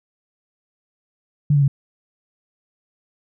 sine tone with pitch steps, 146.83 / 142.49 / 138.27 Hz, D3 / C#3 / C#3, 0 / +48 / -4 cents, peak -12 dBFS, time 1.5-1.68 s, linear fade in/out 5 ms, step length 60 ms, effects none

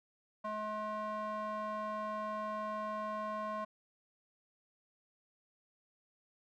square tone with band-pass filter, 213.4 Hz, G#3, 47 cents sharp, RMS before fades -39 dBFS, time 0.44-3.65 s, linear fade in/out 10 ms, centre 910 Hz, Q 6.8, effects none

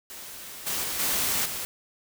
white noise with level steps, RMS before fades -41 / -29 / -31 / -26 / -33 dBFS, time 0.1-1.65 s, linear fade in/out 0 ms, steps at 0.66 / 0.83 / 0.99 / 1.45 s, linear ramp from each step 10 ms, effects none

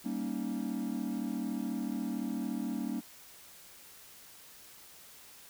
triangle chord, Eb dominant seventh, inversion first, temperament equal, 196 / 233.1 / 277.2 / 311.1 Hz, G3 / Bb3 / Db4 / Eb4, 0 / 0 / 0 / 0 cents, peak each -37 / -34 / -36 / -39 dBFS, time 0.04-3.01 s, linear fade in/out 20 ms, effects tanh soft clip ceiling -21 dBFS + white hiss -54 dBFS RMS until 5.49 s

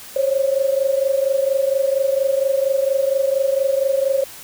sine tone pair together, 535.7 / 560 Hz, C5 / C#5, +41 / +18 cents, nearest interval minor second, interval 77 cents, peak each -17 / -20 dBFS, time 0.16-4.24 s, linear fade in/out 5 ms, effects white hiss -38 dBFS RMS until 4.43 s

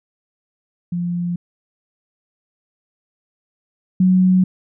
sine tone pair in turn, 174.5 / 184.88 Hz, F3 / F#3, -1 / -1 cents, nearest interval minor second, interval 100 cents, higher second, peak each -19 / -10 dBFS, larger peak second, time 0.92-1.36 / 4-4.44 s, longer neither, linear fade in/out 5 ms, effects none

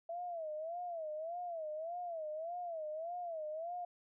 sine tone with vibrato, 659.3 Hz, E5, in tune, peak -39 dBFS, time 0.09-3.85 s, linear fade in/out 5 ms, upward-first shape sine, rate 1.7 Hz, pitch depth 140 cents each way, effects none

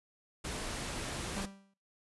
pink noise, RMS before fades -39 dBFS, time 0.44-1.46 s, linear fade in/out 10 ms
45% pulse tone with exponential decay, 196 Hz, G3, in tune, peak -34 dBFS, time 1.36-1.74 s, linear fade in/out 5 ms, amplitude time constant 81 ms
effects noise-tail reverb RT60 0.3 s tail -20 dB re dry + resampled to 24000 Hz

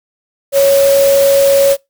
sine tone in noise, 554.4 Hz, C#5, in tune, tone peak -6 dBFS, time 0.52-1.77 s, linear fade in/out 50 ms, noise white, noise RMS -20 dBFS, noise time 0.52-1.77 s, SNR +11 dB, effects noise-tail reverb RT60 0.2 s tail -24 dB re dry

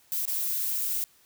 violet noise with dropouts, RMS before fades -29 dBFS, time 0.12-1.04 s, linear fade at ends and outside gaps 1 ms, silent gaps 0.254-0.277 s, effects white hiss -61 dBFS RMS until 1.25 s

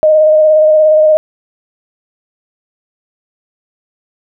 sine tone with vibrato, 619 Hz, D#5, 9 cents flat, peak -4 dBFS, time 0.03-1.17 s, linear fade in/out 0 ms, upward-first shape square, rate 17 Hz, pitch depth 17 cents each way, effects none

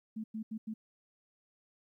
sine tone bursts at uneven times, 219.3 Hz, A3, 6 cents flat, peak -36 dBFS, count 4, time 0.16-0.24 / 0.34-0.43 / 0.51-0.58 / 0.67-0.74 s, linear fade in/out 10 ms, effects 13-bit

